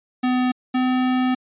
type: tone pair in turn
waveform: square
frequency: 252 / 254.8 Hz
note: B3 / C4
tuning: +35 / -46 cents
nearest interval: unison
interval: 19 cents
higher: second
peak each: -18 dBFS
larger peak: neither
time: 0.23-0.52 / 0.74-1.35 s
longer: second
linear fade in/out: 10 ms
effects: resampled to 8000 Hz